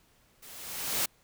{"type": "noise with level ramp", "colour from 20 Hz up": "white", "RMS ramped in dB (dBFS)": [-50, -27], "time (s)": [0.42, 1.06], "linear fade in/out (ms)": 10, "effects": ["pink hiss -65 dBFS RMS until 1.23 s"]}